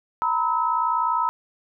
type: tone cluster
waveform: sine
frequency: 932 / 992 / 1292 Hz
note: A#5 / B5 / E6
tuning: -1 / +7 / -35 cents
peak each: -24 dBFS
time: 0.22-1.29 s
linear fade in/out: 0 ms
effects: none